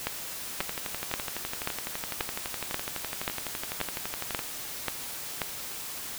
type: two click trains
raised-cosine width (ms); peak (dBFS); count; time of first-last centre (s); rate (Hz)
0.3; -16 / -11; 46 / 11; 0.61-4.392 / 0.07-5.418; 11.9 / 1.87
effects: white hiss -38 dBFS RMS until 6.18 s